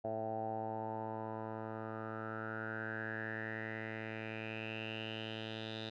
10% pulse tone with low-pass filter sweep, 110.5 Hz, A2, 8 cents sharp, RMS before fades -42 dBFS, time 0.04-5.9 s, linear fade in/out 10 ms, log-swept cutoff 690 to 3700 Hz, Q 7.4, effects none

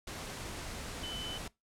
sine tone in noise, 3024 Hz, F#7, 37 cents sharp, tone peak -39 dBFS, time 1.03-1.38 s, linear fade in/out 5 ms, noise pink, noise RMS -42 dBFS, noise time 0.07-1.48 s, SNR 0 dB, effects noise-tail reverb RT60 0.2 s tail -22 dB re dry + low-pass 10000 Hz 12 dB/octave

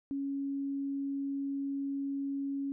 sine tone, 277.2 Hz, C#4, in tune, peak -32 dBFS, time 0.11-2.72 s, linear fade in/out 0 ms, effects none

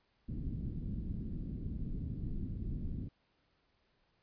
pink low-pass noise, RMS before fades -39 dBFS, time 0.28-3.09 s, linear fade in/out 10 ms, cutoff 260 Hz, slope 24 dB/octave, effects pink hiss -75 dBFS RMS until 4.22 s + resampled to 11025 Hz

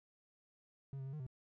triangle tone with pitch steps, 136.9 / 133.3 / 135.3 / 152.6 / 128.8 Hz, C#3 / C3 / C#3 / D#3 / C3, -21 / +33 / -42 / -33 / -27 cents, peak -40 dBFS, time 0.93-1.265 s, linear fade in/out 0 ms, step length 67 ms, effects none

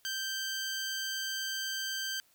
15% pulse tone, 1564 Hz, G6, 4 cents flat, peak -27 dBFS, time 0.05-2.2 s, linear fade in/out 0 ms, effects white hiss -67 dBFS RMS until 2.34 s

